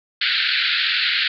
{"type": "band-pass noise", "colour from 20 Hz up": "white", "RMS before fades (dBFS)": -20, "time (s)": [0.21, 1.28], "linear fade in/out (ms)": 5, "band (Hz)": [1400, 4500], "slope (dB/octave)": 96, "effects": []}